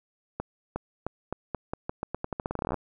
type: accelerating click train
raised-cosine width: 1 ms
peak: -16 dBFS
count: 24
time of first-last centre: 0.4-2.743 s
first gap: 360 ms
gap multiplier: 0.85
effects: none